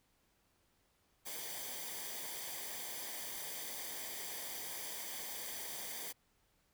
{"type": "noise with comb filter", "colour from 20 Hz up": "white", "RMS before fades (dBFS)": -44, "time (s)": [1.25, 6.13], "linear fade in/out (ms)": 20, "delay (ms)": 0.74, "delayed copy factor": -0.65, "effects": ["pink hiss -75 dBFS RMS until 6.73 s"]}